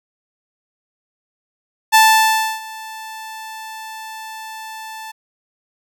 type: tone with ADSR envelope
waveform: sawtooth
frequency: 880 Hz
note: A5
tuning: in tune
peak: -3 dBFS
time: 1.92-5.12 s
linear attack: 27 ms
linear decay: 650 ms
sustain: -23 dB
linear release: 14 ms
effects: none